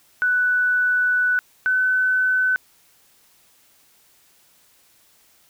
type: tone pair in turn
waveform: sine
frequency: 1487 / 1511.2 Hz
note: F#6 / F#6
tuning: +8 / +36 cents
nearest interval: unison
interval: 28 cents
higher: second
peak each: -16 dBFS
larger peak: neither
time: 0.22-1.39 / 1.66-2.56 s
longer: first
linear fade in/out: 0 ms
effects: white hiss -57 dBFS RMS until 5.49 s

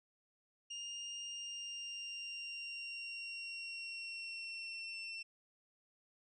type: tone with pitch glide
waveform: 30% pulse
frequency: 2819 to 2696 Hz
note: F7 to E7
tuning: +16 to +38 cents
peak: -40 dBFS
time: 0.7-5.23 s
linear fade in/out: 10 ms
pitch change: -78 cents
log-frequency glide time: 1.21-5.12 s
effects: resampled to 22050 Hz

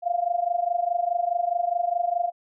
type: tone with amplitude modulation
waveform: sine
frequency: 698 Hz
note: F5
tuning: 1 cent flat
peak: -18 dBFS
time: 0.02-2.32 s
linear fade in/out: 50 ms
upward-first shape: sine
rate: 24.8 Hz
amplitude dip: 85%
effects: none

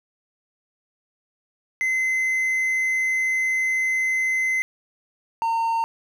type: tone pair in turn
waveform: triangle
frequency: 2054 / 913 Hz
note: C7 / A#5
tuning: -33 / -36 cents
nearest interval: octave + major second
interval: 1403 cents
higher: first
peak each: -18 dBFS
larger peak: neither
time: 1.81-4.62 / 5.42-5.84 s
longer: first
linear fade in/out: 0 ms
effects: none

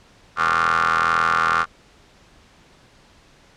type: ring-modulated tone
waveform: 25% pulse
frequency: 82 Hz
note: E2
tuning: 9 cents flat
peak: -10 dBFS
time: 0.36-1.66 s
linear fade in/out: 50 ms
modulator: 1290 Hz
effects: pink hiss -52 dBFS RMS until 3.56 s + low-pass 6000 Hz 12 dB/octave

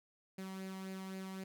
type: tone with flanger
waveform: sawtooth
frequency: 190.2 Hz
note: F#3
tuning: 48 cents sharp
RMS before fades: -45 dBFS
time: 0.38-1.44 s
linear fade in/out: 5 ms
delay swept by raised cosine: 0.43 to 1.01 ms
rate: 3.8 Hz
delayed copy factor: +0.5
effects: none

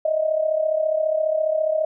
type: tone with amplitude modulation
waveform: sine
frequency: 627 Hz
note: D#5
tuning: 13 cents sharp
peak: -15 dBFS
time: 0.05-1.85 s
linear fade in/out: 5 ms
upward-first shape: sine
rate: 34.7 Hz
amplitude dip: 70%
effects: none

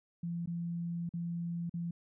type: tone with dropouts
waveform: sine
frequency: 170.6 Hz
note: F3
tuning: 40 cents flat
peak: -34 dBFS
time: 0.23-1.91 s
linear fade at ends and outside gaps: 5 ms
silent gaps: 0.46-0.473 / 1.092-1.137 / 1.696-1.739 s
effects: none

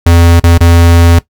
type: tone with dropouts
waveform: square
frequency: 85 Hz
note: F2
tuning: 46 cents flat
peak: -3 dBFS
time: 0.06-1.19 s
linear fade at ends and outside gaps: 5 ms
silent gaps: 0.398-0.437 / 0.579-0.606 s
effects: noise-tail reverb RT60 0.1 s tail -17 dB re dry

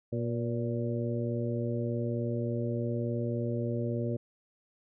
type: harmonic tone with a mistuned harmonic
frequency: 119 Hz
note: A#2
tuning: 36 cents sharp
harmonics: 1 / 2 / 3 / 4 / 5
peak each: -32 / -35 / -37 / -38 / -39 dBFS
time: 0.12-4.17 s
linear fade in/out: 10 ms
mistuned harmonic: 5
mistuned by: -46 cents
effects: none

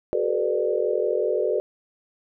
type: tone cluster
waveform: sine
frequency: 373.2 / 419.2 / 459.2 / 504 / 596 Hz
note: F#4 / G#4 / A#4 / B4 / D5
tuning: +15 / +16 / -26 / +35 / +25 cents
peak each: -27 dBFS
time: 0.13-1.6 s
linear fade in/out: 0 ms
effects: none

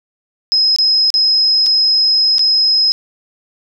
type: tone with dropouts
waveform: sine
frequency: 5110 Hz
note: D#8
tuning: 45 cents sharp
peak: -9 dBFS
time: 0.52-2.92 s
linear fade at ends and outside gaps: 0 ms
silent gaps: 0.762-0.786 / 1.103-1.141 / 1.662-1.666 / 2.383-2.393 s
effects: none

